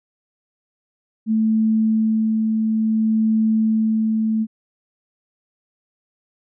sine tone with tremolo, 220 Hz, A3, in tune, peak -14 dBFS, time 1.26-4.47 s, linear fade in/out 50 ms, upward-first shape sine, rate 0.58 Hz, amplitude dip 25%, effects none

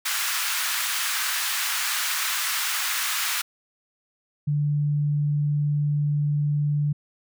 pink high-pass noise, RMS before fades -26 dBFS, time 0.05-3.42 s, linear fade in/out 10 ms, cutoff 1200 Hz, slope 24 dB/octave
sine tone, 146.83 Hz, D3, in tune, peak -20 dBFS, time 4.47-6.93 s, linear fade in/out 10 ms
effects none

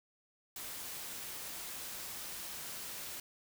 white noise, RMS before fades -44 dBFS, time 0.56-3.2 s, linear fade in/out 2 ms, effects none

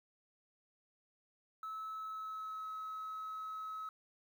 sine tone with pitch glide, 1300 to 1286.6 Hz, E6 to E6, -24 to -42 cents, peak -39 dBFS, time 1.63-3.89 s, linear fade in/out 2 ms, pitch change -18 cents, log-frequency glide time 1.92-2.68 s, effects tanh soft clip ceiling -39 dBFS + 11-bit

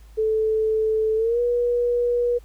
sine tone with pitch glide, 437.3 to 482.4 Hz, A4 to B4, -11 to -41 cents, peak -18 dBFS, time 0.17-2.39 s, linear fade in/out 20 ms, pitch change +170 cents, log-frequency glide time 1.16-1.4 s, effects added 53 Hz sine -43 dBFS peak until 2.44 s + pink hiss -58 dBFS RMS until 2.44 s

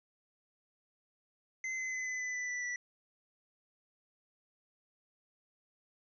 square tone with pitch steps, 2058 / 2044 / 2030 / 2016 / 2002 / 1987.9 / 1974.2 / 1960.5 Hz, C7 / C7 / B6 / B6 / B6 / B6 / B6 / B6, -29 / -41 / +47 / +35 / +23 / +11 / -1 / -13 cents, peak -36 dBFS, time 1.64-2.76 s, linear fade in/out 2 ms, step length 140 ms, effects resampled to 16000 Hz

